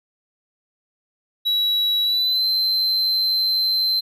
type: tone with pitch glide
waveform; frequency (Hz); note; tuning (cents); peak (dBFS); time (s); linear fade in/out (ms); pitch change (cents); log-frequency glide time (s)
triangle; 3900 to 4096; B7 to C8; -23 to -38; -16; 1.45-4.01; 20; +85; 2.03-2.46
effects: none